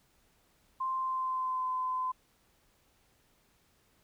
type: tone with pitch glide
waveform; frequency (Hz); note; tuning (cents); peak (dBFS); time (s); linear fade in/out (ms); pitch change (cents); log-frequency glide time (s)
sine; 1046.5 to 1023.2; C6 to C6; 0 to -39; -30; 0.8-2.12; 10; -39; 0.96-1.7
effects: pink hiss -69 dBFS RMS until 4.03 s